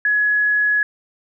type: tone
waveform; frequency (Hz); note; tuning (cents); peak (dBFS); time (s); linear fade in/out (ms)
sine; 1686; G#6; +26; -14; 0.05-0.83; 2
effects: none